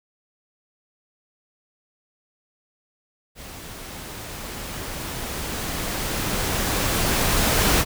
pink noise with level ramp, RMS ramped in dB -39 to -18 dBFS, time 3.35-7.85 s, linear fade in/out 50 ms, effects none

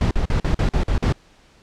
brown noise bursts, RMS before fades -18 dBFS, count 8, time 0.01-1.125 s, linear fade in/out 2 ms, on 100 ms, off 45 ms, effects pink hiss -53 dBFS RMS until 1.62 s + low-pass 6000 Hz 12 dB/octave

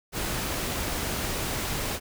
pink noise, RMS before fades -30 dBFS, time 0.12-2 s, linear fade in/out 50 ms, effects none

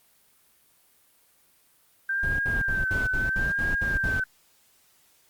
sine tone with vibrato, 1568 Hz, G6, in tune, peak -24 dBFS, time 2.09-4.24 s, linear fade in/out 5 ms, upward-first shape sine, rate 0.77 Hz, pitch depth 62 cents each way
brown noise bursts, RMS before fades -30 dBFS, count 9, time 2.23-4.198 s, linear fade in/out 2 ms, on 160 ms, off 66 ms
effects white hiss -62 dBFS RMS until 5.29 s + Opus 32 kbps

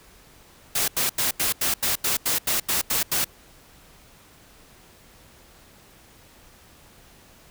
white noise bursts, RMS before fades -23 dBFS, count 12, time 0.75-3.245 s, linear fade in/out 5 ms, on 130 ms, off 85 ms, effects pink hiss -52 dBFS RMS until 7.5 s

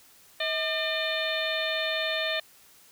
harmonic tone with a mistuned harmonic, 602 Hz, D5, 43 cents sharp, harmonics 1 / 2 / 3 / 4 / 5 / 6 / 7, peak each -31 / -40 / -32 / -35 / -37 / -32 / -39 dBFS, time 0.4-2.4 s, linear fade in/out 5 ms, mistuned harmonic 1, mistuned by +99 cents, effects white hiss -56 dBFS RMS until 2.91 s

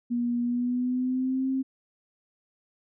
sine tone with pitch glide, 240 to 264.8 Hz, B3 to C4, -49 to +21 cents, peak -24 dBFS, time 0.1-1.63 s, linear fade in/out 20 ms, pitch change +170 cents, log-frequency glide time 0.42-1.49 s, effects none

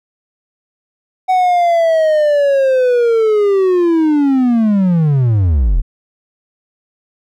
triangle linear sweep, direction down, 751 to 32.7 Hz, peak -7 dBFS, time 1.28-5.82 s, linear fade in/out 20 ms, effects none

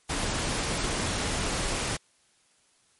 pink noise, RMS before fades -29 dBFS, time 0.09-1.97 s, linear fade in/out 10 ms, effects white hiss -65 dBFS RMS until 2.99 s + MP3 48 kbps

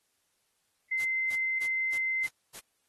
sine tone, 2071 Hz, C7, 18 cents flat, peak -27 dBFS, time 0.91-2.27 s, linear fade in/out 10 ms
white noise bursts, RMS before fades -44 dBFS, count 6, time 0.99-2.6 s, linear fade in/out 10 ms, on 60 ms, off 250 ms
effects white hiss -75 dBFS RMS until 2.88 s + AAC 32 kbps

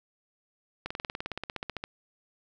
slowing click train, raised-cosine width 0.3 ms, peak -18 dBFS, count 18, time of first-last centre 0.86-1.839 s, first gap 45 ms, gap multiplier 1.03, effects none

